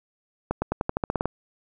accelerating click train, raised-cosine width 1 ms, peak -10 dBFS, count 11, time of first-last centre 0.51-1.256 s, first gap 110 ms, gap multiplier 0.91, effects none

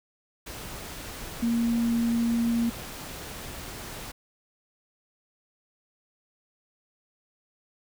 sine tone in noise, 233.1 Hz, A#3, in tune, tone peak -22 dBFS, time 1.42-2.7 s, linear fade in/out 10 ms, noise pink, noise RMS -39 dBFS, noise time 0.46-4.12 s, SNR +14 dB, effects none

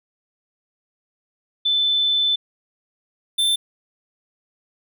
sine / square tone pair in turn, 3520 / 3551 Hz, A7 / A7, 0 / +15 cents, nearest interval unison, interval 15 cents, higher second, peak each -16 / -17 dBFS, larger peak first, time 1.65-2.36 / 3.38-3.56 s, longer first, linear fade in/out 10 ms, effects none

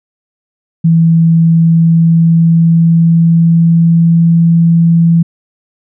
sine tone with pitch glide, 164.81 to 167.21 Hz, E3 to E3, 0 to +25 cents, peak -4 dBFS, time 0.84-5.23 s, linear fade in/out 10 ms, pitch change +25 cents, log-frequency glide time 1.4-4.33 s, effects none

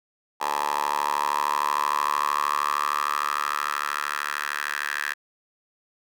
10% pulse tone with high-pass filter sweep, 73.1 Hz, D2, 7 cents flat, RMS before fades -26 dBFS, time 0.4-5.14 s, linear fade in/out 20 ms, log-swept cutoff 840 to 1600 Hz, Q 6.2, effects none

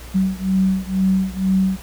sine beating tone pair, 188.9 / 191 Hz, F#3 / G3, +36 / -45 cents, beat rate 2.1 Hz, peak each -18 / -19 dBFS, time 0.14-1.77 s, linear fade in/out 20 ms, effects added 60 Hz sine -34 dBFS peak until 1.82 s + pink hiss -40 dBFS RMS until 1.82 s

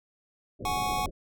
pink low-pass noise, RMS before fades -37 dBFS, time 0.59-1.11 s, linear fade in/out 20 ms, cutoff 610 Hz, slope 96 dB/octave
square chord, F# suspended second, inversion none, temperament just, 740 / 832.5 / 1110 Hz, F#5 / G#5 / C#6, 0 / +4 / +2 cents, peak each -32 / -33 / -33 dBFS, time 0.65-1.06 s, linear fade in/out 2 ms
effects none

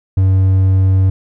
triangle tone, 95 Hz, F#2, 46 cents sharp, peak -6 dBFS, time 0.17-1.1 s, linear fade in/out 5 ms, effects none

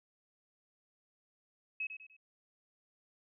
sine tone with echo, 2567 Hz, E7, 47 cents flat, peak -34 dBFS, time 1.8-1.87 s, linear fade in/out 5 ms, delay 99 ms, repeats 3, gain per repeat -8 dB, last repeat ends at 2.167 s, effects none

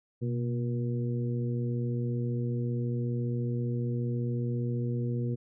harmonic tone with a mistuned harmonic, 119.2 Hz, A#2, 39 cents sharp, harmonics 1 / 2 / 3 / 4, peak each -29 / -35 / -39 / -41 dBFS, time 0.21-5.36 s, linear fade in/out 20 ms, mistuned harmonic 1, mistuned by +64 cents, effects none

